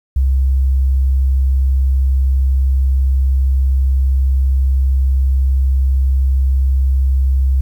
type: tone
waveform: sine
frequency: 66.2 Hz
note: C2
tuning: 21 cents sharp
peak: -10 dBFS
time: 0.16-7.61 s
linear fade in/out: 5 ms
effects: 8-bit